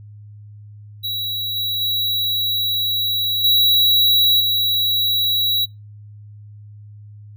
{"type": "tone with level steps", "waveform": "square", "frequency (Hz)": 3894, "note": "B7", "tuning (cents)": -25, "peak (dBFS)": [-22, -20, -18, -12, -16], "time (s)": [1.03, 5.66], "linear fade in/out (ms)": 20, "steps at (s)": [1.56, 1.81, 3.44, 4.4], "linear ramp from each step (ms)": 5, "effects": ["noise-tail reverb RT60 0.2 s tail -25 dB re dry", "added 104 Hz sine -37 dBFS peak until 7.36 s"]}